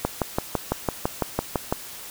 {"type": "click train", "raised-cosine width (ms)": 1, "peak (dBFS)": -7, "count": 11, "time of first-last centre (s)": [0.05, 1.725], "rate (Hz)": 5.97, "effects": ["white hiss -39 dBFS RMS until 2.1 s"]}